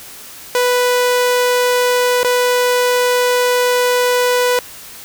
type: tone with dropouts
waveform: sawtooth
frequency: 493.9 Hz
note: B4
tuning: in tune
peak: -8 dBFS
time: 0.55-4.59 s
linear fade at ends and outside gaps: 1 ms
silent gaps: 2.232-2.246 s
effects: white hiss -35 dBFS RMS until 5.04 s